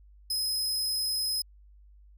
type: tone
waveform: sawtooth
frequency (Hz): 5090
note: D#8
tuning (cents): +39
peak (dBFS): -25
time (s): 0.3-1.42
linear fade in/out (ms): 5
effects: added 50 Hz sine -52 dBFS peak until 2.17 s